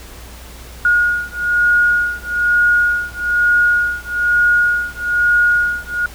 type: beating tone pair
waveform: sine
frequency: 1438 / 1439.1 Hz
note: F#6 / F#6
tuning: -50 / -48 cents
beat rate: 1.1 Hz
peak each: -15 dBFS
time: 0.85-6.06 s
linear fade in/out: 2 ms
effects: added 60 Hz sine -35 dBFS peak until 6.14 s + pink hiss -38 dBFS RMS until 6.14 s